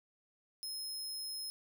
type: tone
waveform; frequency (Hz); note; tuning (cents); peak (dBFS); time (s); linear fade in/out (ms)
sawtooth; 5150; E8; -41; -37; 0.63-1.5; 0
effects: none